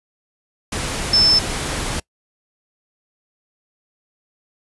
sine tone in noise, 5274 Hz, E8, in tune, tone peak -11 dBFS, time 1.13-1.39 s, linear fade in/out 5 ms, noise pink, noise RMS -24 dBFS, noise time 0.72-2 s, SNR +10 dB, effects noise-tail reverb RT60 0.1 s tail -24 dB re dry + resampled to 24000 Hz

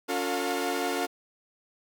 sawtooth tone cluster, 281 / 358.4 / 451.8 / 711 Hz, C#4 / F4 / A4 / F5, +24 / +45 / +46 / +31 cents, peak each -29 dBFS, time 0.08-1.07 s, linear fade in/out 20 ms, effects none

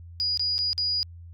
sine tone with dropouts, 4900 Hz, D#8, 27 cents flat, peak -23 dBFS, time 0.2-1.03 s, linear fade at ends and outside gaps 0 ms, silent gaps 0.374-0.395 / 0.581-0.589 / 0.731-0.779 s, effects added 85 Hz sine -41 dBFS peak until 1.33 s

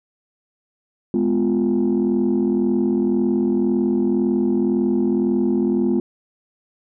sine chord, F diminished, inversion first, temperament just, 209.5 / 251.4 / 349.2 Hz, Ab3 / Cb4 / F4, +15 / +31 / 0 cents, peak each -19 dBFS, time 1.14-6 s, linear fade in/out 2 ms, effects tanh soft clip ceiling -11 dBFS

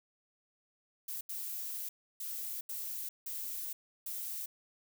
violet noise bursts at uneven times, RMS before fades -40 dBFS, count 6, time 1.08-1.21 / 1.29-1.89 / 2.2-2.61 / 2.69-3.09 / 3.26-3.73 / 4.06-4.46 s, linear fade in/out 5 ms, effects none

